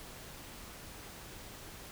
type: silence
effects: pink hiss -49 dBFS RMS until 1.91 s